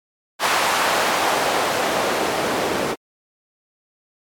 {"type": "noise with band-pass filter sweep", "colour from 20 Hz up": "white", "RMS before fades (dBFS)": -20, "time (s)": [0.39, 2.96], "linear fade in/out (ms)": 50, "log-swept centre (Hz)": [990, 390], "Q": 1, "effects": ["MP3 96 kbps"]}